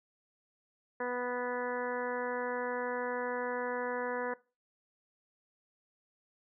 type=harmonic tone; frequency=246.6 Hz; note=B3; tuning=2 cents flat; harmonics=1 / 2 / 3 / 4 / 5 / 6 / 7 / 8; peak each=-43 / -35 / -44 / -40 / -48 / -44 / -41 / -49 dBFS; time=1-4.34 s; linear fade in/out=5 ms; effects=noise-tail reverb RT60 0.3 s tail -20 dB re dry